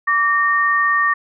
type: tone pair together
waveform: sine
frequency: 1158.5 / 1839 Hz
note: D6 / A#6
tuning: -24 / -24 cents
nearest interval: minor sixth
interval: 800 cents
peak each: -16 dBFS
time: 0.07-1.14 s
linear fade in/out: 10 ms
effects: none